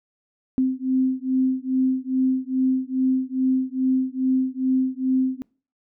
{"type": "beating tone pair", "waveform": "sine", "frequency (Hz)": [258.9, 261.3], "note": ["C4", "C4"], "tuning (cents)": [-18, -2], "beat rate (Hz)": 2.4, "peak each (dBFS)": -22, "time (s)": [0.58, 5.42], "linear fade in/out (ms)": 0, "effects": ["noise-tail reverb RT60 0.4 s tail -24 dB re dry"]}